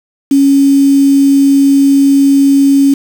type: tone with quantisation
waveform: sine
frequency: 277.2 Hz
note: C#4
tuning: in tune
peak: -4 dBFS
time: 0.31-2.94 s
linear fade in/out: 5 ms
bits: 4
effects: none